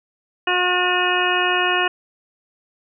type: harmonic tone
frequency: 360.6 Hz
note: F#4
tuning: 45 cents flat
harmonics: 1 / 2 / 3 / 4 / 5 / 7 / 8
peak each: -24 / -24 / -24 / -24 / -24 / -24 / -24 dBFS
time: 0.47-1.88 s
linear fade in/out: 5 ms
effects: none